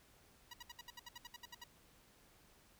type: tone bursts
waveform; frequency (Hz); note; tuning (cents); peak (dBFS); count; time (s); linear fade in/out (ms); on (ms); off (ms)
10% pulse; 963; B5; -44; -40; 13; 0.51-1.64; 5; 26; 66
effects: pink hiss -67 dBFS RMS until 2.79 s